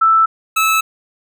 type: tone pair in turn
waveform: sine / 25% pulse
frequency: 1322 / 1303.8 Hz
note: E6 / E6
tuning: +5 / -19 cents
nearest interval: unison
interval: 24 cents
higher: first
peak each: -8 dBFS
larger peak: neither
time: 0.01-0.26 / 0.56-0.81 s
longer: neither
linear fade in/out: 10 ms
effects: none